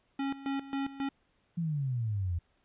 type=tone with tremolo; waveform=square; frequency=274.5 Hz; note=C#4; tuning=17 cents flat; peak=-31 dBFS; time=0.19-1.09 s; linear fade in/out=5 ms; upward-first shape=square; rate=3.7 Hz; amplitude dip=80%
type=exponential sweep; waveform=sine; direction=down; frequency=174.61 to 82.41 Hz; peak=-29 dBFS; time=1.57-2.39 s; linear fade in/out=10 ms
effects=pink hiss -72 dBFS RMS until 2.64 s + resampled to 8000 Hz